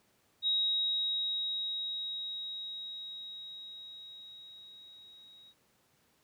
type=tone with level ramp; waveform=sine; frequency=3801 Hz; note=A#7; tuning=33 cents sharp; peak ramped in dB=-26 to -54 dBFS; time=0.42-5.54 s; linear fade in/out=50 ms; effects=pink hiss -70 dBFS RMS until 6.23 s + high-pass 100 Hz 12 dB/octave